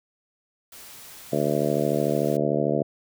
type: noise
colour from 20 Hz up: white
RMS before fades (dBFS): -44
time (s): 0.72-2.37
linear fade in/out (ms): 5
type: harmonic tone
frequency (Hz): 73.42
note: D2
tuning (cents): 0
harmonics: 2 / 3 / 4 / 5 / 6 / 7 / 8 / 9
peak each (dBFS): -29 / -29 / -29 / -29 / -29 / -29 / -29 / -29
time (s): 1.32-2.83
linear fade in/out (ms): 10
effects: none